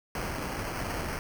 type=noise with sample-and-hold; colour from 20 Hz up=pink; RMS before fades=-34 dBFS; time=0.15-1.19 s; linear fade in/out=2 ms; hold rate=3675 Hz; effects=none